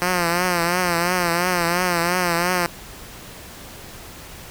5% pulse tone with vibrato, 175.5 Hz, F3, 9 cents sharp, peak -7 dBFS, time 0.02-2.66 s, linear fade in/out 0 ms, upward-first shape triangle, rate 2.9 Hz, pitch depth 87 cents each way, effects pink hiss -39 dBFS RMS until 4.5 s

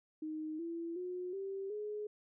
sine tone with pitch steps, 311.1 / 335.4 / 361.5 / 389.7 / 420.1 Hz, D#4 / E4 / F#4 / G4 / G#4, 0 / +30 / -40 / -10 / +20 cents, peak -38 dBFS, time 0.22-2.07 s, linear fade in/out 5 ms, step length 370 ms, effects none

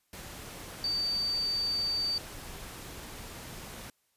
sine tone in noise, 4610 Hz, D8, 33 cents flat, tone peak -28 dBFS, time 0.84-2.18 s, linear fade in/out 2 ms, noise pink, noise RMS -44 dBFS, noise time 0.13-3.9 s, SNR +13 dB, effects white hiss -74 dBFS RMS until 4.16 s + resampled to 32000 Hz

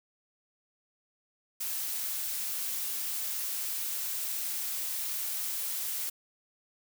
blue noise, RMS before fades -34 dBFS, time 1.6-6.1 s, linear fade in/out 10 ms, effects none

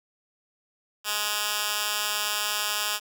10% pulse tone with high-pass filter, 209 Hz, G#3, 11 cents sharp, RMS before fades -28 dBFS, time 1.04-3 s, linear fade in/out 50 ms, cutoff 2000 Hz, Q 0.61, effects 8-bit

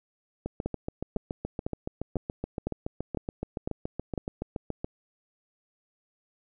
two click trains, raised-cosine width 2 ms, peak -16 / -18 dBFS, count 8 / 32, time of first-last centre 0.66-4.178 / 0.46-4.845 s, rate 1.99 / 7.07 Hz, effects none

